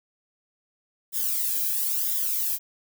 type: noise with flanger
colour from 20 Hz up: violet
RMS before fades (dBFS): -26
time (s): 1.12-2.59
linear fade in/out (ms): 50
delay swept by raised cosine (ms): 0.57 to 1.28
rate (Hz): 1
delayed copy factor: +0.95
effects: none